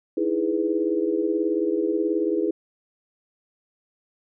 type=chord; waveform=sine; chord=E major seventh; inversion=third; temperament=equal; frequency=311.1 / 329.6 / 415.3 / 493.9 Hz; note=D#4 / E4 / G#4 / B4; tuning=0 / 0 / 0 / 0 cents; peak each=-29 / -24 / -25 / -29 dBFS; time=0.17-2.51 s; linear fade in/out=5 ms; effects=none